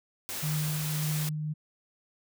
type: noise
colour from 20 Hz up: white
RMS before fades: -36 dBFS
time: 0.29-1.29 s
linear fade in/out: 0 ms
type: tone with tremolo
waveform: sine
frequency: 152.8 Hz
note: D#3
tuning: 31 cents flat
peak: -27 dBFS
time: 0.42-1.54 s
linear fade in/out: 20 ms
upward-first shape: triangle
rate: 1.8 Hz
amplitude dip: 35%
effects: none